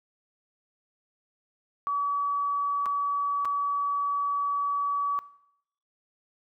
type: tone with dropouts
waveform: sine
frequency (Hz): 1141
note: C#6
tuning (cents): +50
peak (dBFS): -25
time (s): 1.87-5.19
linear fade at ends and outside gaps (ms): 0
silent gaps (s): 2.858-2.863 / 3.449-3.454
effects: noise-tail reverb RT60 0.7 s tail -18 dB re dry

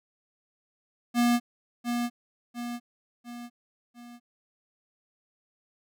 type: tone with echo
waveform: square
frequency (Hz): 239.7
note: A#3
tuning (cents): +48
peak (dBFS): -21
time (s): 1.14-1.4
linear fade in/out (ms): 50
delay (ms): 700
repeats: 4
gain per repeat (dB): -6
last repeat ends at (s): 4.2
effects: none

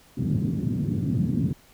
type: band-pass noise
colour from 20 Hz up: pink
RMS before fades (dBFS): -25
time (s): 0.17-1.53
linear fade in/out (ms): 5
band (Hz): 110 to 250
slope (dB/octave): 24
effects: pink hiss -55 dBFS RMS until 1.73 s

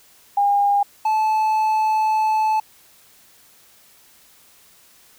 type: tone pair in turn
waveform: sine / triangle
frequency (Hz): 809 / 869.1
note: G#5 / A5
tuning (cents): -46 / -22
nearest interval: minor second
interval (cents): 124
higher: second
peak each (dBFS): -14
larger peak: neither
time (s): 0.37-0.83 / 1.05-2.6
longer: second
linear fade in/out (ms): 5
effects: white hiss -52 dBFS RMS until 5.18 s

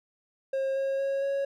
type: tone with pitch steps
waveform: triangle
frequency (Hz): 537 / 542.3 / 547.7 / 553.1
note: C5 / C#5 / C#5 / C#5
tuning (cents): +45 / -38 / -21 / -4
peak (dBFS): -24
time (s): 0.53-1.45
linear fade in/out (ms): 5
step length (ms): 230
effects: none

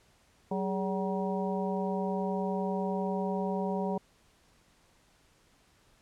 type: harmonic tone with a mistuned harmonic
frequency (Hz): 190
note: F#3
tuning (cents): +46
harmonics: 1 / 2 / 3 / 4 / 5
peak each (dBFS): -32 / -35 / -37 / -38 / -39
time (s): 0.51-3.98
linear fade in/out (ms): 5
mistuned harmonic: 2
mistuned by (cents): +130
effects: pink hiss -65 dBFS RMS until 6.01 s + low-pass 10000 Hz 12 dB/octave

